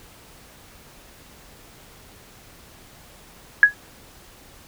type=tone with exponential decay; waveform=sine; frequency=1671 Hz; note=G#6; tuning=10 cents sharp; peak=-3 dBFS; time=3.63-3.74 s; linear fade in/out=1 ms; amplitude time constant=22 ms; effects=pink hiss -48 dBFS RMS until 4.67 s